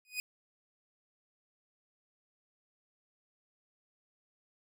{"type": "tone with exponential growth", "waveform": "sawtooth", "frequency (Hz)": 2489, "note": "D#7", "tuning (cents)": 0, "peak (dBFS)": -27, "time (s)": [0.05, 0.2], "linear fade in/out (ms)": 1, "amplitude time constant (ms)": 31, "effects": []}